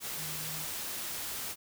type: tone in noise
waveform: sine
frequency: 155.56 Hz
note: D#3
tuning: in tune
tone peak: -45 dBFS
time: 0.15-0.67 s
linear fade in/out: 50 ms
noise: white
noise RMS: -38 dBFS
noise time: 0-1.56 s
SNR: -10 dB
effects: none